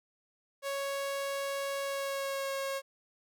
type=tone with pitch glide; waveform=sawtooth; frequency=554.4 to 545.5 Hz; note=C#5 to C#5; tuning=0 to -28 cents; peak=-29 dBFS; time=0.62-2.82 s; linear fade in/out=50 ms; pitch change=-28 cents; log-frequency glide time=1.82-2.54 s; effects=none